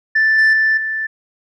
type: tone with level steps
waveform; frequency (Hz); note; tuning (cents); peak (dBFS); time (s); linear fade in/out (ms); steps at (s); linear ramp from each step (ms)
sine; 1763; A6; +3; -9 / -6 / -10 / -18; 0.15-1.07; 10; 0.38 / 0.53 / 0.77; 5
effects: tanh soft clip ceiling -8 dBFS